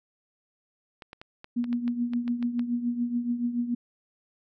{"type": "clicks", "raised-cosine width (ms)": 0.3, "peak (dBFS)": -26, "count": 11, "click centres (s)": [1.022, 1.131, 1.215, 1.444, 1.642, 1.729, 1.879, 2.135, 2.279, 2.427, 2.594]}
{"type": "tone with tremolo", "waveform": "sine", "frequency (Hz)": 240.1, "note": "B3", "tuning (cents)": -49, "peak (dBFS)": -22, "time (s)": [1.56, 3.75], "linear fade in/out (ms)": 10, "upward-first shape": "triangle", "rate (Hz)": 7, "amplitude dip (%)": 75}
{"effects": []}